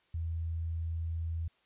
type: tone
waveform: sine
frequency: 82.41 Hz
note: E2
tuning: in tune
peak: -32 dBFS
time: 0.14-1.48 s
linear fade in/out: 5 ms
effects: white hiss -70 dBFS RMS until 1.65 s + resampled to 8000 Hz